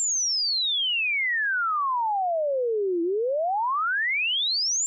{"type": "exponential two-way sweep", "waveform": "sine", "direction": "down then up", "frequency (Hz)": [7459, 329.6, 7459], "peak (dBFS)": -22, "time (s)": [0, 4.86], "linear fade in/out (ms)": 0, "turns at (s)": 3.02, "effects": []}